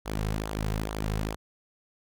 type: tone with flanger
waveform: sawtooth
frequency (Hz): 52.9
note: G#1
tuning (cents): +33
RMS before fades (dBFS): -31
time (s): 0.05-1.36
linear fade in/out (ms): 20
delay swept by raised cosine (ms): 0.39 to 3.49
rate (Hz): 2.3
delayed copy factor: -0.6
effects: none